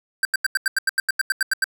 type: tone bursts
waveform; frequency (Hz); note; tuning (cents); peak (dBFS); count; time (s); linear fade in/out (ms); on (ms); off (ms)
square; 1568; G6; 0; -17; 14; 0.23-1.642; 2; 21; 86
effects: none